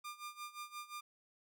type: tone with tremolo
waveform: sawtooth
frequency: 1200 Hz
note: D6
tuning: 37 cents sharp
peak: -39 dBFS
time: 0.04-1.01 s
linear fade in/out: 10 ms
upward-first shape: sine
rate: 5.7 Hz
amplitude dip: 85%
effects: none